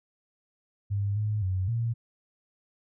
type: tone with pitch steps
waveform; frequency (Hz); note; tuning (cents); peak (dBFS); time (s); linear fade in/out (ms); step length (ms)
sine; 100.7 / 106.1 / 93.4 / 116.1; G2 / G#2 / F#2 / A#2; +47 / +38 / +17 / -7; -25; 0.9-1.94; 20; 260
effects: none